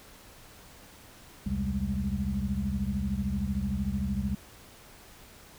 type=tone cluster; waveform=sine; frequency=65.3 / 81.4 / 129.7 / 196.6 / 209.8 Hz; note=C2 / E2 / C3 / G3 / G#3; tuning=-3 / -21 / -15 / +5 / +18 cents; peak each=-34 / -36 / -37 / -31 / -35 dBFS; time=1.46-4.35 s; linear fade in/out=5 ms; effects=pink hiss -52 dBFS RMS until 5.58 s